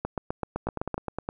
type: two click trains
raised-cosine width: 1 ms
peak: -16 / -14 dBFS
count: 7 / 8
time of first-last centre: 0.67-1.289 / 0.05-0.943 s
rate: 9.69 / 7.84 Hz
effects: none